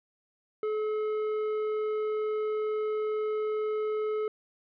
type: tone with tanh clipping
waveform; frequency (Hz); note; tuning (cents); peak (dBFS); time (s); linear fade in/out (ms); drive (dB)
sine; 428.9; A4; -44; -29; 0.63-4.28; 2; 9
effects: none